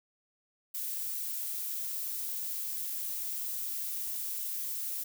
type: noise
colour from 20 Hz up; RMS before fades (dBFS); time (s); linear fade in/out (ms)
violet; -36; 0.74-5.04; 10
effects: none